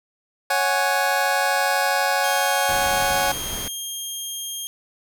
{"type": "chord", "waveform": "25% pulse", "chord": "C# suspended fourth", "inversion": "none", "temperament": "just", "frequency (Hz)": [554.4, 739.2, 831.5], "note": ["C#5", "F#5", "G#5"], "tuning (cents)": [0, -2, 2], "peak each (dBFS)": [-21, -19, -19], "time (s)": [0.5, 3.32], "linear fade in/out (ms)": 5}
{"type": "tone", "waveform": "15% pulse", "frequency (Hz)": 3220, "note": "G7", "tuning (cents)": 46, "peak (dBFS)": -21, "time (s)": [2.24, 4.67], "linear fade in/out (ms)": 0}
{"type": "noise", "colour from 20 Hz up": "pink", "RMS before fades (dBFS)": -32, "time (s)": [2.69, 3.68], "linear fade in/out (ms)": 0}
{"effects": []}